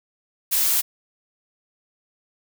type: noise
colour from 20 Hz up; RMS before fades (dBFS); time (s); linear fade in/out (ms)
blue; -20; 0.51-0.82; 20
effects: none